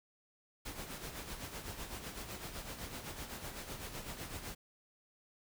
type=noise with tremolo; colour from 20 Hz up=pink; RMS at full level=-43 dBFS; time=0.65-4.55 s; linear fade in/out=10 ms; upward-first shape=sine; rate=7.9 Hz; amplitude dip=55%; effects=none